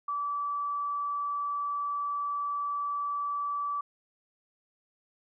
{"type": "tone", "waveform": "sine", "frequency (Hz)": 1155, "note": "D6", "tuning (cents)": -29, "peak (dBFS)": -29, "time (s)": [0.08, 3.81], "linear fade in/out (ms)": 5, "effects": []}